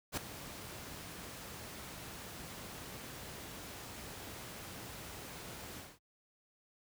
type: noise with ADSR envelope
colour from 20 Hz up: pink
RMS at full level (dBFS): -34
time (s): 0.12-5.99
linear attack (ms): 54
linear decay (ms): 3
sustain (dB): -13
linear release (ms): 210
effects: high-pass 60 Hz 12 dB/octave